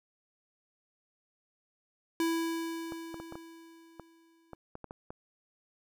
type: tone with exponential decay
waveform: square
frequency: 330 Hz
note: E4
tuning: 2 cents sharp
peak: -27 dBFS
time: 2.2-4.55 s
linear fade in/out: 1 ms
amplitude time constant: 510 ms
type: clicks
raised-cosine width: 1 ms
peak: -28 dBFS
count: 11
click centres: 2.922 / 3.143 / 3.2 / 3.324 / 3.355 / 3.997 / 4.533 / 4.754 / 4.843 / 4.909 / 5.105 s
effects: none